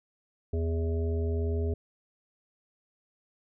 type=harmonic tone; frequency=82.1 Hz; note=E2; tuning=6 cents flat; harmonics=1 / 3 / 5 / 7 / 8; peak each=-27 / -38 / -34 / -47 / -45 dBFS; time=0.53-1.74 s; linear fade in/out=5 ms; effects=none